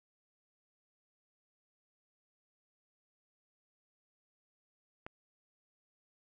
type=click; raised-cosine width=0.5 ms; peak=-28 dBFS; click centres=5.065 s; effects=none